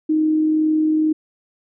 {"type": "tone with amplitude modulation", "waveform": "sine", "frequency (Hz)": 311.1, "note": "D#4", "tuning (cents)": 0, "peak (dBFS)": -13, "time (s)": [0.09, 1.13], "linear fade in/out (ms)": 10, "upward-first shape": "sine", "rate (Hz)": 42.1, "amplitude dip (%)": 25, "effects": []}